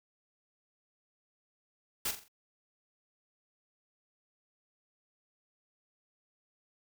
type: noise with echo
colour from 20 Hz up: white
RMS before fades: -33 dBFS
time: 2.05-2.11 s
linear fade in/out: 5 ms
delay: 43 ms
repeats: 4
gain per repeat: -8 dB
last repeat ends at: 2.282 s
effects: none